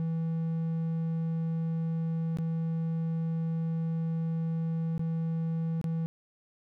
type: tone with dropouts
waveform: triangle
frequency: 163.5 Hz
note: E3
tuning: 14 cents flat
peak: -26 dBFS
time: 0-6.06 s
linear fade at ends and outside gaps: 0 ms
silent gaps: 2.371-2.386 / 4.979-4.994 / 5.814-5.842 s
effects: none